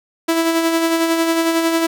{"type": "tone with tremolo", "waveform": "sawtooth", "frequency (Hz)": 329.6, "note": "E4", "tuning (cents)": 0, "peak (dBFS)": -9, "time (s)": [0.28, 1.87], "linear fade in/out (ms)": 10, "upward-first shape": "sine", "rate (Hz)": 11, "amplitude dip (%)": 40, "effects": []}